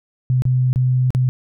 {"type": "tone with dropouts", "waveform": "sine", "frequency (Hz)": 127.4, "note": "C3", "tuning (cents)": -46, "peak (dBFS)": -13, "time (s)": [0.3, 1.29], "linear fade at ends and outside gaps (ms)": 0, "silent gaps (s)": [[0.421, 0.453], [0.73, 0.759], [1.105, 1.149]], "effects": []}